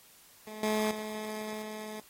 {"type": "tone with level steps", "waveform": "15% pulse", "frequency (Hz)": 214.9, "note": "A3", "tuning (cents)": -41, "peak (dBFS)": [-36, -21, -30, -33], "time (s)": [0.47, 2], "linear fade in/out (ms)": 2, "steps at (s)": [0.63, 0.91, 1.62], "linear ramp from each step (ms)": 2, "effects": ["white hiss -58 dBFS RMS until 2.09 s", "AAC 48 kbps"]}